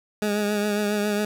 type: tone with vibrato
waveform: 20% pulse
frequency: 207.7 Hz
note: G#3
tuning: in tune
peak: -17 dBFS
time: 0.22-1.25 s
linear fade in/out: 2 ms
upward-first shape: triangle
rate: 7.3 Hz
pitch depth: 37 cents each way
effects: none